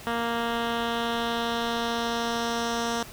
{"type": "tone with low-pass filter sweep", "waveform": "10% pulse", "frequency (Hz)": 233.1, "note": "A#3", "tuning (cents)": 0, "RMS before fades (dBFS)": -28, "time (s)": [0.07, 3.03], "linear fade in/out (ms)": 0, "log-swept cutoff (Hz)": [2500, 6400], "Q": 1.7, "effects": ["pink hiss -44 dBFS RMS until 3.12 s"]}